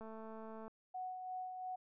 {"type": "click train", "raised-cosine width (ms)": 1, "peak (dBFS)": -38, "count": 149, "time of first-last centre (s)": [0.01, 0.68], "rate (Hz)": 221}
{"type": "tone with tremolo", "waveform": "sine", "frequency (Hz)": 740, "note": "F#5", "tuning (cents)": 0, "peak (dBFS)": -40, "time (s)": [0.94, 1.76], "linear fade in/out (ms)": 10, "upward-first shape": "sine", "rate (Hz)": 2.9, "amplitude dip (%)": 40}
{"effects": []}